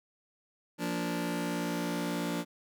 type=chord; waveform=sawtooth; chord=Bb major; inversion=second; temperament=just; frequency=174.81 / 233.1 / 291.4 Hz; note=F3 / Bb3 / D4; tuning=+2 / 0 / -13 cents; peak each=-31 / -33 / -31 dBFS; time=0.78-2.45 s; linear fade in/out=50 ms; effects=none